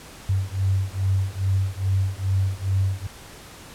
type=beating tone pair; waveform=sine; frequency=94.9 / 97.3 Hz; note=F#2 / G2; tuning=+44 / -12 cents; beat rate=2.4 Hz; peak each=-23 / -23 dBFS; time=0.29-3.07 s; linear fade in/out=5 ms; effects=pink hiss -43 dBFS RMS until 3.74 s + low-pass 12000 Hz 12 dB/octave